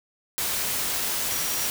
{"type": "tone in noise", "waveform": "sine", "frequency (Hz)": 5720, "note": "F8", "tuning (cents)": 41, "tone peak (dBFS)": -35, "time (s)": [1.31, 1.67], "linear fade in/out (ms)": 0, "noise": "white", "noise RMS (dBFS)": -27, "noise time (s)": [0.38, 1.7], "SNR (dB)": -11, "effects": []}